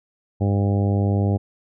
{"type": "harmonic tone", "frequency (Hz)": 100, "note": "G2", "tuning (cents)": 35, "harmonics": [1, 2, 3, 4, 5, 6, 7, 8], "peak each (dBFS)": [-18, -24, -28, -30, -32, -34, -35, -36], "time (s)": [0.4, 1.38], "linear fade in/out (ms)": 20, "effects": []}